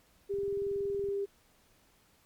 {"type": "tone", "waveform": "sine", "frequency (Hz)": 399.1, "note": "G4", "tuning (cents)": 31, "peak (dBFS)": -30, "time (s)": [0.29, 1.26], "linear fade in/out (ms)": 20}
{"type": "click train", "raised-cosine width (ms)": 5, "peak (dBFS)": -38, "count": 17, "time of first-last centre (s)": [0.34, 1.088], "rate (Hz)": 21.4}
{"effects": ["pink hiss -66 dBFS RMS until 2.25 s", "MP3 96 kbps"]}